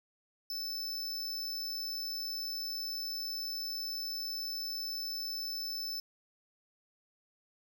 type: tone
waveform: square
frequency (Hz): 5274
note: E8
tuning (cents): 0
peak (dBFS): -36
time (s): 0.5-6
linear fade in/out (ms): 2
effects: none